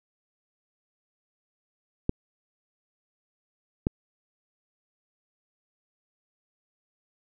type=clicks; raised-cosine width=3 ms; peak=-10 dBFS; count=2; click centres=2.094 / 3.869 s; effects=none